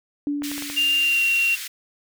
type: tone with exponential decay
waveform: sine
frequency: 289 Hz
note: D4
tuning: 28 cents flat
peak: -20 dBFS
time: 0.27-1.38 s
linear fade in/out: 1 ms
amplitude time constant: 240 ms
type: clicks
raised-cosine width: 0.5 ms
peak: -21 dBFS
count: 5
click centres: 0.421 / 0.516 / 0.58 / 0.623 / 0.7 s
type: high-pass noise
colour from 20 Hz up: pink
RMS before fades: -33 dBFS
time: 0.43-1.68 s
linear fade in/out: 10 ms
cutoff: 1900 Hz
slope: 24 dB/octave
type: tone with pitch glide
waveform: sine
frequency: 2794 to 2749 Hz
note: F7 to F7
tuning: 0 to -28 cents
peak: -17 dBFS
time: 0.76-1.56 s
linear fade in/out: 20 ms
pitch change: -28 cents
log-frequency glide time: 0.96-1.24 s
effects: none